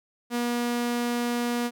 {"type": "tone", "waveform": "sawtooth", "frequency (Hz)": 240, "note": "B3", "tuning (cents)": -49, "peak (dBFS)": -21, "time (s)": [0.3, 1.71], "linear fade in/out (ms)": 50, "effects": []}